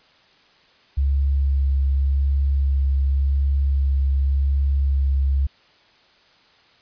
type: tone with vibrato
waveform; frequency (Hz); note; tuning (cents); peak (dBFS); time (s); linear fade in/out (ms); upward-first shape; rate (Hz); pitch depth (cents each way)
sine; 68.7; C#2; -15; -16; 0.97-5.47; 10; sine; 0.89; 14
effects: white hiss -55 dBFS RMS until 6.81 s + resampled to 11025 Hz